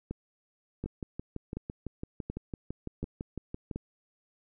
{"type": "two click trains", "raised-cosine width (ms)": 3, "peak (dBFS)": [-23, -22], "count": [18, 6], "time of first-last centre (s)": [[0.86, 3.712], [0.11, 3.76]], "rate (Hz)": [5.96, 1.37], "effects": []}